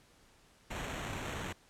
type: noise with sample-and-hold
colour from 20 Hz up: pink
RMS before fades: -40 dBFS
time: 0.7-1.53 s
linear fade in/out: 10 ms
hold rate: 4900 Hz
effects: pink hiss -64 dBFS RMS until 1.69 s + low-pass 10000 Hz 12 dB/octave